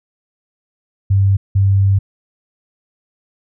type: tone bursts at uneven times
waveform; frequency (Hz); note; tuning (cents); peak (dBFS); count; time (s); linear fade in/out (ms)
sine; 98; G2; 0; -9; 2; 1.1-1.37 / 1.55-1.99; 10
effects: none